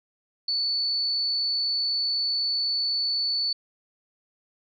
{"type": "tone", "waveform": "sine", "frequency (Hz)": 4468, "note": "C#8", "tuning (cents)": 13, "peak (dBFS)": -23, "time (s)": [0.48, 3.53], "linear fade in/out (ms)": 5, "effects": []}